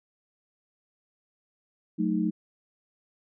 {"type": "chord", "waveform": "sine", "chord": "D# diminished", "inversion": "first", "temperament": "equal", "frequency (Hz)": [185, 220, 311.1], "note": ["F#3", "A3", "D#4"], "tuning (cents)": [0, 0, 0], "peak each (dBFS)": -28, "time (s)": [1.98, 2.31], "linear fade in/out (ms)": 20, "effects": []}